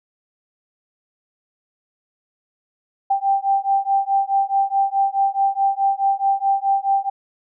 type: beating tone pair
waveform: sine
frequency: 784 / 788.7 Hz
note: G5 / G5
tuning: 0 / +10 cents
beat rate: 4.7 Hz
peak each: -19 dBFS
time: 3.1-7.1 s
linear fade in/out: 10 ms
effects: none